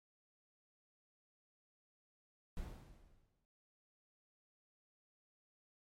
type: noise with exponential decay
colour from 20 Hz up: brown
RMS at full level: -43 dBFS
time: 2.57-3.45 s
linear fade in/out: 0 ms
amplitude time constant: 190 ms
effects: MP3 64 kbps